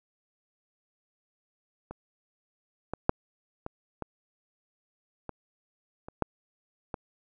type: clicks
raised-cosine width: 1 ms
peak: -25 / -18 / -6 / -21 / -20 / -22 / -27 / -11 / -19 dBFS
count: 9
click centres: 1.91 / 2.936 / 3.094 / 3.664 / 4.023 / 5.293 / 6.085 / 6.223 / 6.942 s
effects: none